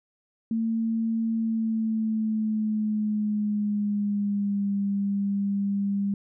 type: tone with pitch glide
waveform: sine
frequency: 225.6 to 199.83 Hz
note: A3 to G3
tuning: +44 to +34 cents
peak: -23 dBFS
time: 0.51-6.14 s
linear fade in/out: 2 ms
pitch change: -210 cents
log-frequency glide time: 1.34-4.74 s
effects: none